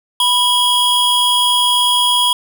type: tone pair together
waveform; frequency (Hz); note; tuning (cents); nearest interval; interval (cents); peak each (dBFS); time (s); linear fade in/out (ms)
square; 987.8 / 3287; B5 / G#7; 0 / -19; octave + major sixth; 2081; -17 / -13; 0.2-2.33; 2
effects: none